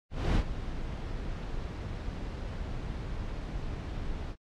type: noise with ADSR envelope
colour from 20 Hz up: brown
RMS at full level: -23 dBFS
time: 0.1-4.36 s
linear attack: 250 ms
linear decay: 87 ms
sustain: -13 dB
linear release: 55 ms
effects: low-pass 5000 Hz 12 dB/octave + AAC 64 kbps